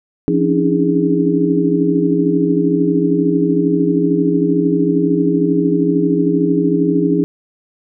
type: tone cluster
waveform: sine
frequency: 171.7 / 275.8 / 288.8 / 318 / 411.5 Hz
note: F3 / C#4 / D4 / D#4 / G#4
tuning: -29 / -9 / -29 / +38 / -16 cents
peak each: -18 dBFS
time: 0.28-7.24 s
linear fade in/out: 0 ms
effects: none